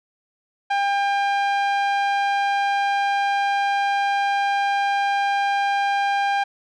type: tone with low-pass filter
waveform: sawtooth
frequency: 800 Hz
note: G5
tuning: 35 cents sharp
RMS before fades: -21 dBFS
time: 0.7-6.44 s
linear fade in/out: 10 ms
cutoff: 2900 Hz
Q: 0.59
effects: none